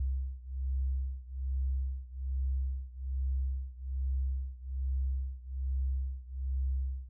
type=beating tone pair; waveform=sine; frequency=65.41 / 66.61 Hz; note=C2 / C2; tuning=0 / +32 cents; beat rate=1.2 Hz; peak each=-33 / -35 dBFS; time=0-7.09 s; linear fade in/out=5 ms; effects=none